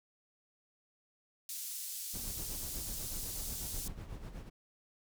white band-pass noise, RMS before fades -42 dBFS, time 1.49-3.88 s, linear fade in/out 2 ms, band 5100 to 15000 Hz, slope 12 dB/octave
brown noise with tremolo, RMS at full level -42 dBFS, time 2.13-4.5 s, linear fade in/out 20 ms, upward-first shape sine, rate 8.1 Hz, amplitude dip 60%
effects none

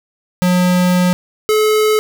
square tone pair in turn, 180.2 / 429.7 Hz, F#3 / A4, -45 / -41 cents, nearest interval octave + minor third, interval 1504 cents, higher second, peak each -11 dBFS, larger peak neither, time 0.42-1.13 / 1.49-1.99 s, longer first, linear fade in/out 0 ms, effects none

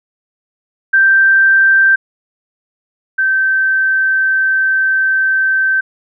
sine tone pair in turn, 1568 / 1550 Hz, G6 / G6, 0 / -20 cents, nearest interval unison, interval 20 cents, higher first, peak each -6 / -10 dBFS, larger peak first, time 0.93-1.96 / 3.18-5.81 s, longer second, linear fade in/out 10 ms, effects none

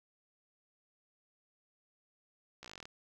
slowing click train, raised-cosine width 0.2 ms, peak -30 dBFS, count 12, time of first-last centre 2.63-2.855 s, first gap 15 ms, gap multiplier 1.06, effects 11-bit

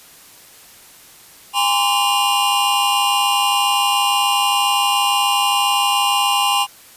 square tone cluster, 810 / 902 / 1032 / 1139 / 2822 Hz, G#5 / A5 / C6 / C#6 / F7, -43 / +43 / -24 / +47 / +17 cents, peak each -20 / -29 / -20 / -28 / -20 dBFS, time 1.53-6.67 s, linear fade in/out 50 ms, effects white hiss -44 dBFS RMS until 6.96 s + resampled to 32000 Hz

